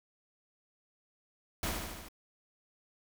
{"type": "noise with echo", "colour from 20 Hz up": "pink", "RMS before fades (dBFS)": -34, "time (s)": [1.63, 1.71], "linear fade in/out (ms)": 2, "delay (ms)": 75, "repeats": 5, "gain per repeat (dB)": -3, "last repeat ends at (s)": 2.085, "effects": []}